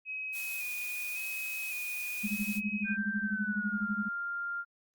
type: tone with vibrato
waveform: sine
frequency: 2505 Hz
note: D#7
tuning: 11 cents sharp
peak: -35 dBFS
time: 0.05-2.97 s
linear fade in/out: 50 ms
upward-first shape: square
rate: 0.9 Hz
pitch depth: 26 cents each way
type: noise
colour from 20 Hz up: blue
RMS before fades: -42 dBFS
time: 0.32-2.61 s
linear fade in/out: 50 ms
type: tone with tremolo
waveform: sine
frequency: 207.7 Hz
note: G#3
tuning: in tune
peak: -28 dBFS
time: 2.23-4.09 s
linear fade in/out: 20 ms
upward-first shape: sine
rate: 12 Hz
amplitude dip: 100%
type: tone with pitch glide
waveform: sine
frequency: 1568 to 1396.9 Hz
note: G6 to F6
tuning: 0 to 0 cents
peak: -33 dBFS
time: 2.84-4.65 s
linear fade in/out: 50 ms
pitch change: -200 cents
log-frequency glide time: 3.2-3.85 s
effects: Opus 48 kbps